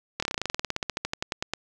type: slowing click train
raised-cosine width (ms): 0.2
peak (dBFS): -10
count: 24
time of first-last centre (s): 0.2-1.536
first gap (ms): 25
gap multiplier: 1.07
effects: none